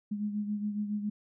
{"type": "beating tone pair", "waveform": "sine", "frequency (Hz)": [207.3, 214.5], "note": ["G#3", "A3"], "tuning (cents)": [-3, -44], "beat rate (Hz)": 7.2, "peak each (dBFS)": [-31, -39], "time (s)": [0.11, 1.1], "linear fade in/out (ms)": 10, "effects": []}